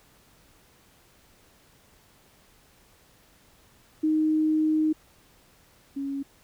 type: tone pair in turn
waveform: sine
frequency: 311.1 / 276.8 Hz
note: D#4 / C#4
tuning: 0 / -2 cents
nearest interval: major second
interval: 202 cents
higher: first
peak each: -20 / -28 dBFS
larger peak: first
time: 4.03-4.93 / 5.96-6.23 s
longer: first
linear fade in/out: 10 ms
effects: pink hiss -59 dBFS RMS until 6.43 s